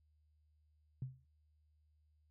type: tone with exponential decay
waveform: sine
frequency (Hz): 130.1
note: C3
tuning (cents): -9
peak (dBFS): -36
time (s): 1.02-1.25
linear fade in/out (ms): 2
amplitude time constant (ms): 49
effects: noise-tail reverb RT60 0.1 s tail -20 dB re dry + added 76 Hz sine -70 dBFS peak until 2.3 s